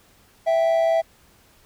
triangle tone pair together, 659.3 / 783.2 Hz, E5 / G5, 0 / -2 cents, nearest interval minor third, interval 298 cents, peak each -15 / -24 dBFS, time 0.46-1.02 s, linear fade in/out 20 ms, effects pink hiss -56 dBFS RMS until 1.65 s

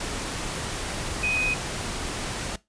sine tone in noise, 2506 Hz, D#7, 12 cents sharp, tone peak -23 dBFS, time 1.23-1.54 s, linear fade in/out 5 ms, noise pink, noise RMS -31 dBFS, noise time 0-2.56 s, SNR +5 dB, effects noise-tail reverb RT60 0.2 s tail -19 dB re dry + resampled to 22050 Hz

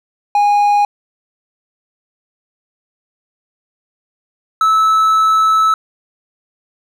triangle tone pair in turn, 822 / 1304.8 Hz, G#5 / E6, -18 / -18 cents, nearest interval minor sixth, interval 800 cents, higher second, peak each -7 dBFS, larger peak neither, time 0.35-0.85 / 4.61-5.74 s, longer second, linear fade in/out 2 ms, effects none

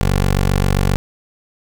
15% pulse tone, 47.51 Hz, F#1, 47 cents sharp, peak -7 dBFS, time 0.01-0.96 s, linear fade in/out 0 ms, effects none

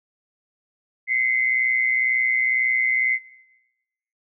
sine tone pair together, 2054 / 2176 Hz, C7 / C#7, -33 / -33 cents, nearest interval minor second, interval 100 cents, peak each -19 / -24 dBFS, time 1.07-3.19 s, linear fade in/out 50 ms, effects noise-tail reverb RT60 1.0 s tail -18 dB re dry

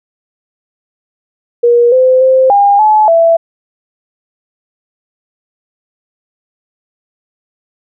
sine tone with pitch steps, 476.6 / 514 / 522 / 807 / 857 / 665 Hz, A#4 / C5 / C5 / G#5 / A5 / E5, +38 / -31 / -4 / -50 / -46 / +15 cents, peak -4 dBFS, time 1.63-3.37 s, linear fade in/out 10 ms, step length 290 ms, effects none

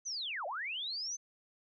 sine linear two-way sweep, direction down then up, 6272 to 538 to 6272 Hz, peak -36 dBFS, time 0.05-1.17 s, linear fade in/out 20 ms, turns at 0.46 s, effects none

